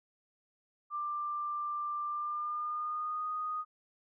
sine tone with pitch glide, 1185 to 1240.3 Hz, D6 to D#6, +15 to -6 cents, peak -33 dBFS, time 0.9-3.65 s, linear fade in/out 50 ms, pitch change +79 cents, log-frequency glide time 2.06-3.29 s, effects none

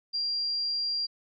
sine tone, 4762 Hz, D8, 23 cents sharp, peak -27 dBFS, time 0.13-1.07 s, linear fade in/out 20 ms, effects none

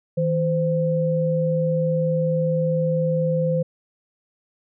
sine tone pair together, 160.43 / 516 Hz, E3 / C5, -47 / -24 cents, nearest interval octave + minor sixth, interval 2023 cents, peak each -21 dBFS, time 0.17-3.63 s, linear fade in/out 10 ms, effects none

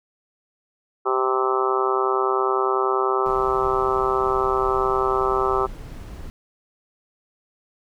harmonic tone, 130.2 Hz, C3, 8 cents flat, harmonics 3 / 4 / 5 / 6 / 7 / 8 / 9 / 10, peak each -22 / -31 / -33 / -28 / -30 / -28 / -26 / -26 dBFS, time 1.05-5.67 s, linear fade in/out 20 ms
brown noise, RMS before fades -35 dBFS, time 3.26-6.3 s, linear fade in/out 0 ms
effects none

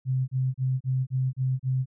sine tone bursts, 130.1 Hz, C3, 9 cents flat, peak -22 dBFS, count 7, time 0.05-1.858 s, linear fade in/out 50 ms, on 230 ms, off 33 ms, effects none

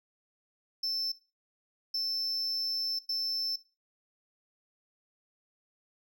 triangle tone bursts at uneven times, 5310 Hz, E8, 12 cents sharp, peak -28 dBFS, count 3, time 0.83-1.12 / 1.94-2.99 / 3.09-3.56 s, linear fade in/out 5 ms, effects noise-tail reverb RT60 0.3 s tail -19 dB re dry

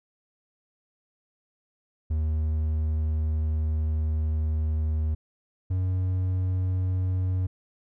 triangle tone pair in turn, 77.78 / 92.5 Hz, D#2 / F#2, 0 / 0 cents, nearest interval minor third, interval 300 cents, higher second, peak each -21 / -21 dBFS, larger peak neither, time 2.1-5.15 / 5.7-7.47 s, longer first, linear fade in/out 10 ms, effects none

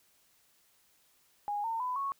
sine tone with pitch steps, 823 / 907.9 / 1001.6 / 1104.9 Hz, G#5 / A#5 / B5 / C#6, -16 / -46 / +24 / -6 cents, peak -31 dBFS, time 1.48-2.12 s, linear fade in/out 0 ms, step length 160 ms, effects white hiss -68 dBFS RMS until 2.19 s

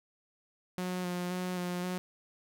sawtooth tone with vibrato, 180 Hz, F#3, 47 cents flat, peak -29 dBFS, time 0.78-1.98 s, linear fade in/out 0 ms, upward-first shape square, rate 1.9 Hz, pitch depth 18 cents each way, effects none

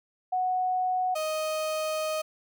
sine / 35% pulse tone pair in turn, 738 / 624 Hz, F#5 / D#5, -5 / +5 cents, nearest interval minor third, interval 290 cents, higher first, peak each -24 / -26 dBFS, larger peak first, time 0.32-1.15 / 1.15-2.22 s, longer second, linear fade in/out 10 ms, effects none

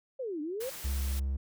sine exponential two-way sweep, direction down then up, 554.4 to 288.5 to 554.4 Hz, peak -33 dBFS, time 0.19-0.7 s, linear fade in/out 10 ms, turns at 0.41 s
white noise, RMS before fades -43 dBFS, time 0.6-1.2 s, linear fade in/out 10 ms
triangle tone, 67.8 Hz, C#2, 38 cents flat, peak -27 dBFS, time 0.84-1.37 s, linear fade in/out 10 ms
effects none

